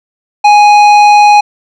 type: tone with tanh clipping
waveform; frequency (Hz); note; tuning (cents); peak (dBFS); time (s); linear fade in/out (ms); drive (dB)
triangle; 830.6; G#5; 0; -3; 0.44-1.41; 10; 16
effects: none